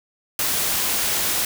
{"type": "noise", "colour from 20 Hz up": "white", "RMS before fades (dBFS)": -22, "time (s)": [0.39, 1.45], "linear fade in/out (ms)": 2, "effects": []}